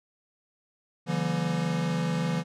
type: tone cluster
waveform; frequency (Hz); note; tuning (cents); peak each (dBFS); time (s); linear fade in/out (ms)
square; 143.8 / 168.2 / 193.1 / 239.5; D3 / E3 / G3 / A#3; -36 / +35 / -26 / +47; -34 / -28 / -36 / -36; 1.06-2.44; 50
effects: low-pass 7000 Hz 12 dB/octave